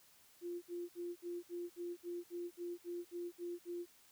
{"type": "tone bursts", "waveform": "sine", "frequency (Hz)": 348.6, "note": "F4", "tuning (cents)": -3, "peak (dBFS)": -40, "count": 13, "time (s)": [0.41, 3.86], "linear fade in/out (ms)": 50, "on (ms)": 210, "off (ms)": 60, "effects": ["white hiss -66 dBFS RMS until 4.11 s"]}